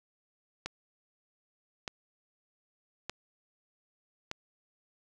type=click train; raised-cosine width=0.2 ms; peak=-18 dBFS; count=4; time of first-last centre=0.66-4.314 s; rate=0.821 Hz; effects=none